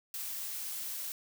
blue noise, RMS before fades -39 dBFS, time 0.14-1.12 s, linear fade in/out 0 ms, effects none

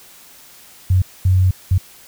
sine tone bursts at uneven times, 92.7 Hz, F#2, 4 cents sharp, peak -10 dBFS, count 3, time 0.9-1.02 / 1.25-1.51 / 1.71-1.78 s, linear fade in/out 5 ms, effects white hiss -44 dBFS RMS until 2.07 s

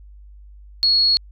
sine tone, 4334 Hz, C#8, 40 cents flat, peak -13 dBFS, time 0.83-1.17 s, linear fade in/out 0 ms, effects added 50 Hz sine -40 dBFS peak until 1.31 s

